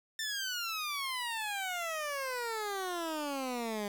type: exponential sweep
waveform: 15% pulse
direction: down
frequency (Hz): 1800 to 201.2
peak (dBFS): -28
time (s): 0.19-3.88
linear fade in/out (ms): 2
effects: 10-bit